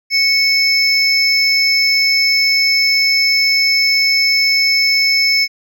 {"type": "tone pair together", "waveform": "triangle", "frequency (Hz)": [2213, 5263], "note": ["C#7", "E8"], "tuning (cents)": [-3, -4], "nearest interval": "octave + minor third", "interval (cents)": 1499, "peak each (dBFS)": -12, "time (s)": [0.1, 5.48], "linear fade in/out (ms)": 50, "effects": []}